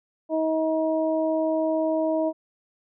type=harmonic tone; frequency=317.7 Hz; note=D#4; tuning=36 cents sharp; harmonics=1 / 2 / 3; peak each=-25 / -23 / -34 dBFS; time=0.29-2.33 s; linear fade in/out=50 ms; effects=none